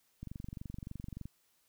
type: click train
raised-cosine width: 5 ms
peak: -30 dBFS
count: 25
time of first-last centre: 0.23-1.256 s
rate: 23.4 Hz
effects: white hiss -73 dBFS RMS until 1.68 s